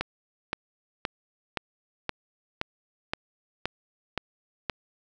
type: click train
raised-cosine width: 0.3 ms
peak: -11 dBFS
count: 10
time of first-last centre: 0.01-4.697 s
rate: 1.92 Hz
effects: none